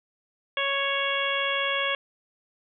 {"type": "harmonic tone", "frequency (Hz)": 554.4, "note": "C#5", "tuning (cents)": 0, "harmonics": [1, 2, 3, 4, 5, 6], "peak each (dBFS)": [-31, -31, -31, -31, -31, -31], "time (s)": [0.57, 1.95], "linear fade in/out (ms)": 2, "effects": []}